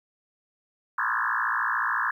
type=tone with frequency modulation; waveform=sine; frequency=1355 Hz; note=E6; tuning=47 cents sharp; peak=-23 dBFS; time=0.98-2.11 s; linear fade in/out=5 ms; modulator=56.9 Hz; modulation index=6.7; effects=10-bit